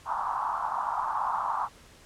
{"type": "band-pass noise", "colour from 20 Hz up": "pink", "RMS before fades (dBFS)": -30, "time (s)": [0.05, 1.69], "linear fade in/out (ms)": 50, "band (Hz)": [820, 1200], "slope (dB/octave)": 48, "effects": ["pink hiss -54 dBFS RMS until 2.05 s", "low-pass 10000 Hz 12 dB/octave"]}